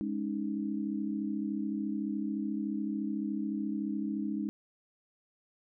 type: chord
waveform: sine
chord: Ab suspended fourth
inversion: none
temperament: equal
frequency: 207.7 / 277.2 / 311.1 Hz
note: Ab3 / Db4 / Eb4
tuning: 0 / 0 / 0 cents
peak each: -34 / -37 / -36 dBFS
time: 0.01-4.49 s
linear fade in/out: 0 ms
effects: none